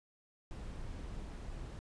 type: noise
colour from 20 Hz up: brown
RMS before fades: -44 dBFS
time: 0.51-1.79 s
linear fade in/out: 0 ms
effects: resampled to 22050 Hz